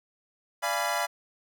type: chord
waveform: 25% pulse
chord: D diminished seventh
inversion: none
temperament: equal with one note detuned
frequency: 587.3 / 688 / 830.6 / 987.8 Hz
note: D5 / F5 / Ab5 / Cb6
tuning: 0 / -26 / 0 / 0 cents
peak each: -30 / -27 / -29 / -28 dBFS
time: 0.62-1.07 s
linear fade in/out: 20 ms
effects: none